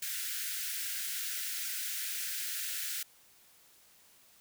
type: high-pass noise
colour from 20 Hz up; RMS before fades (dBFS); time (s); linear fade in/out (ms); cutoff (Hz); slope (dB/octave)
white; -37; 0.02-3.03; 5; 1400; 96
effects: white hiss -62 dBFS RMS until 4.4 s